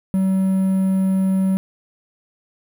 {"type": "tone with quantisation", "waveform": "triangle", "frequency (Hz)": 190.4, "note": "F#3", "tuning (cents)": 50, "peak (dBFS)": -13, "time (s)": [0.14, 1.57], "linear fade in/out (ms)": 0, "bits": 7, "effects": []}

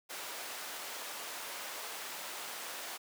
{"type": "high-pass noise", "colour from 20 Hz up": "pink", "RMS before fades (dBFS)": -43, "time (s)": [0.09, 2.98], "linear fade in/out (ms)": 20, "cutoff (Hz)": 640, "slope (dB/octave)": 12, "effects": []}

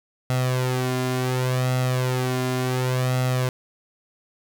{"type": "tone with flanger", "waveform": "sawtooth", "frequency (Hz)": 127.5, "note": "C3", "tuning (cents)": -44, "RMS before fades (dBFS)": -23, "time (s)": [0.3, 3.49], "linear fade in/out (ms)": 0, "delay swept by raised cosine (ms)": [1.5, 2.9], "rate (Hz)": 0.69, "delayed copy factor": 0.65, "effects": []}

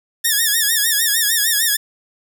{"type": "tone with vibrato", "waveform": "5% pulse", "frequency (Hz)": 1758, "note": "A6", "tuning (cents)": -2, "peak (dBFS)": -4, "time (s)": [0.24, 1.77], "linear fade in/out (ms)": 10, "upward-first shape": "sine", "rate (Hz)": 6.6, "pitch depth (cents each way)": 110, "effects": []}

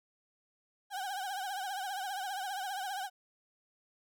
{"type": "tone with vibrato", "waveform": "35% pulse", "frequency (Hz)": 776, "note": "G5", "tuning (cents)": -18, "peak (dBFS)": -34, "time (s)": [0.9, 3.1], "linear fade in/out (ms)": 50, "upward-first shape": "triangle", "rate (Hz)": 15, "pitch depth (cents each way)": 120, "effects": []}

